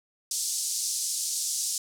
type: band-pass noise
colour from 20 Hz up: white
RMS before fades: -30 dBFS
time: 0.31-1.78 s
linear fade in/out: 2 ms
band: 4900 to 9200 Hz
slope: 24 dB/octave
effects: none